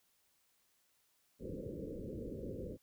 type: low-pass noise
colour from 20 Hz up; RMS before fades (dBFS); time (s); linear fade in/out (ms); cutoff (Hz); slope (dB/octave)
white; -44; 1.39-2.78; 50; 540; 96
effects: white hiss -75 dBFS RMS until 2.82 s